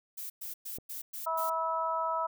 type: noise bursts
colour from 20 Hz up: violet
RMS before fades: -40 dBFS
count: 6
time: 0.17-1.5 s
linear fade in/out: 10 ms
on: 130 ms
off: 110 ms
type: click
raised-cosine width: 2 ms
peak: -32 dBFS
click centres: 0.785 s
type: harmonic tone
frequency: 325.1 Hz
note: E4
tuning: 24 cents flat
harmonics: 2 / 3 / 4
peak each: -35 / -32 / -33 dBFS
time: 1.26-2.27 s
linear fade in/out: 10 ms
effects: none